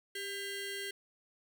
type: ring-modulated tone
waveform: 20% pulse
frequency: 1200 Hz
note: D6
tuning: 37 cents sharp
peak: -30 dBFS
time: 0.15-0.91 s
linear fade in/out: 5 ms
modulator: 804 Hz
effects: none